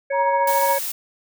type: harmonic tone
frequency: 554.4 Hz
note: C#5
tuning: in tune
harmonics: 1 / 3 / 4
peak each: -21 / -31 / -33 dBFS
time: 0.1-0.79 s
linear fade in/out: 10 ms
type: tone with tremolo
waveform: sine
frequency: 945 Hz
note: A#5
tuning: 23 cents sharp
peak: -16 dBFS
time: 0.12-0.79 s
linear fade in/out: 50 ms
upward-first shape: sine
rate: 14 Hz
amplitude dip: 40%
type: noise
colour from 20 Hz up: blue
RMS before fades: -27 dBFS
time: 0.47-0.92 s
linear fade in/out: 5 ms
effects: none